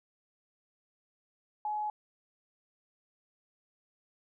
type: tone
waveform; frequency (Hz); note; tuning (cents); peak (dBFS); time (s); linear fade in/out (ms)
sine; 845; G#5; +30; -31; 1.65-1.9; 2
effects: none